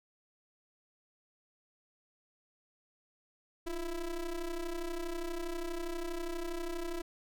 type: ring-modulated tone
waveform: square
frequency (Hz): 164.81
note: E3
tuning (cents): 0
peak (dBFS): -33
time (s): 3.66-7.02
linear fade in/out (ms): 10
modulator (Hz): 181
effects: none